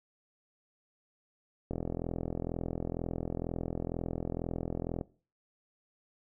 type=click train; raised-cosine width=2 ms; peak=-21 dBFS; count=140; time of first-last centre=1.71-5.012 s; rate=42.1 Hz; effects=noise-tail reverb RT60 0.4 s tail -20 dB re dry